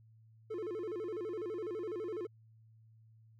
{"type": "tone with vibrato", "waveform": "triangle", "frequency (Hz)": 392, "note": "G4", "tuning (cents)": 0, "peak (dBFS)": -35, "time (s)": [0.5, 2.27], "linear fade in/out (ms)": 10, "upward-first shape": "square", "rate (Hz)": 12, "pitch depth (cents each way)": 190, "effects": ["added 111 Hz sine -59 dBFS peak until 3.39 s"]}